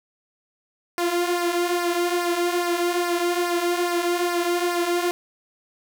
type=tone with flanger; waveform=sawtooth; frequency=349.2 Hz; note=F4; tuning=in tune; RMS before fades=-23 dBFS; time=0.98-5.11 s; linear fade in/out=0 ms; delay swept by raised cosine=0.28 to 4.08 ms; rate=2.4 Hz; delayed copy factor=-0.6; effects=none